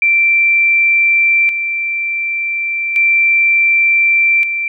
sine tone with tremolo, 2349 Hz, D7, in tune, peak -8 dBFS, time 0.02-4.68 s, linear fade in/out 2 ms, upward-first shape square, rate 0.34 Hz, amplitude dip 55%, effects none

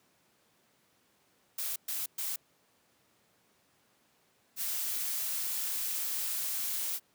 blue noise bursts, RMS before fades -35 dBFS, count 3, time 1.58-2.36 s, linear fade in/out 5 ms, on 180 ms, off 120 ms
blue noise, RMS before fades -34 dBFS, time 4.56-7 s, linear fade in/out 50 ms
effects pink hiss -69 dBFS RMS until 7.14 s + high-pass 150 Hz 12 dB/octave

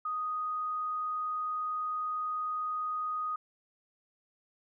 sine tone, 1244.5 Hz, D#6, in tune, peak -31 dBFS, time 0.05-3.36 s, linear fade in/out 5 ms, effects none

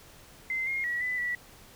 sine tone with pitch steps, 2070 / 2136 / 1926 / 1998 / 1949 Hz, C7 / C7 / B6 / B6 / B6, -19 / +35 / -44 / +20 / -23 cents, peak -28 dBFS, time 0.5-1.35 s, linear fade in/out 2 ms, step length 170 ms, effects pink hiss -53 dBFS RMS until 1.75 s

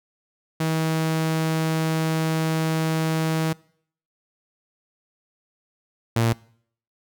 sawtooth tone pair in turn, 160 / 115.34 Hz, D#3 / A#2, +49 / -18 cents, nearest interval tritone, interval 567 cents, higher first, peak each -17 / -14 dBFS, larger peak second, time 0.6-3.53 / 6.16-6.33 s, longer first, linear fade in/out 5 ms, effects noise-tail reverb RT60 0.6 s tail -23 dB re dry

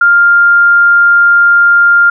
sine tone, 1400 Hz, F6, 4 cents sharp, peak -3 dBFS, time 0.01-2.1 s, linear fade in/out 5 ms, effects none

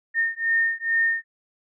sine beating tone pair, 1826 / 1828.3 Hz, A#6 / A#6, -36 / -34 cents, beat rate 2.3 Hz, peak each -23 dBFS, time 0.14-1.24 s, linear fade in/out 50 ms, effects none

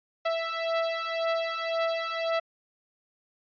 sawtooth beating tone pair, 659.3 / 661.2 Hz, E5 / E5, 0 / +5 cents, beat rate 1.9 Hz, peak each -26 dBFS, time 0.25-2.4 s, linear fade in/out 10 ms, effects resampled to 11025 Hz

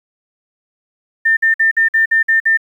sine tone bursts, 1800 Hz, A6, 39 cents sharp, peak -9 dBFS, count 8, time 1.25-2.574 s, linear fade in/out 10 ms, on 120 ms, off 52 ms, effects 8-bit

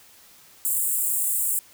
pink high-pass noise, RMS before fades -24 dBFS, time 0.65-1.59 s, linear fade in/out 0 ms, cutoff 7500 Hz, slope 96 dB/octave, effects white hiss -52 dBFS RMS until 1.73 s

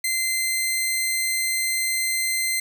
sawtooth tone pair together, 2073 / 4146 Hz, C7 / C8, -17 / -17 cents, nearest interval octave, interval 1200 cents, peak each -20 dBFS, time 0.04-2.6 s, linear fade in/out 5 ms, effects none

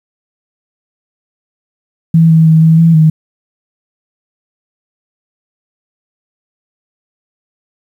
sine tone with pitch steps, 163.8 / 161.2 / 159.7 / 161.4 / 165.2 / 157.3 Hz, E3 / E3 / D#3 / E3 / E3 / D#3, -11 / -38 / +45 / -36 / +4 / +19 cents, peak -3 dBFS, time 2.14-3.1 s, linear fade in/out 5 ms, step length 160 ms, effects 7-bit

